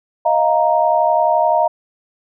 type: chord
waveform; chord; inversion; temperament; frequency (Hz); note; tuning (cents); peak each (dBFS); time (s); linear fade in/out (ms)
sine; Eb suspended second; none; equal with one note detuned; 626.9 / 698.5 / 932.3; Eb5 / F5 / Bb5; +13 / 0 / 0; -16; 0.25-1.68; 10
effects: none